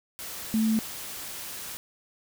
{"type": "tone in noise", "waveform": "sine", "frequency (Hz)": 220.8, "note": "A3", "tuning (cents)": 6, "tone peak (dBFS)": -21, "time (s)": [0.54, 0.79], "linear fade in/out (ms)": 0, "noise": "white", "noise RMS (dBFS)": -38, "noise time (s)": [0.19, 1.77], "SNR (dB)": 14, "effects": []}